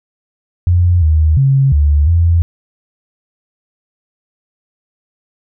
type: tone with pitch steps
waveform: sine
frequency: 88.2 / 78.2 / 135.9 / 73.3 / 84.6 Hz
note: F2 / D#2 / C#3 / D2 / E2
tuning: +18 / +9 / -34 / -3 / +45 cents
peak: -7 dBFS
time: 0.67-2.42 s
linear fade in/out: 0 ms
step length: 350 ms
effects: none